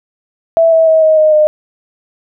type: tone with pitch steps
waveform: sine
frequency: 659.3 / 649.1 / 639.1 / 629.2 / 619.4 / 609.8 Hz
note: E5 / E5 / D#5 / D#5 / D#5 / D#5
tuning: 0 / -27 / +46 / +19 / -8 / -35 cents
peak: -5 dBFS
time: 0.57-1.47 s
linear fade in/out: 0 ms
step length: 150 ms
effects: none